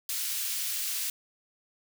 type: high-pass noise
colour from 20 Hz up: white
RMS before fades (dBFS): -32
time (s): 0.09-1.1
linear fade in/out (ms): 2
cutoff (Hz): 2400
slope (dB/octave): 12
effects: none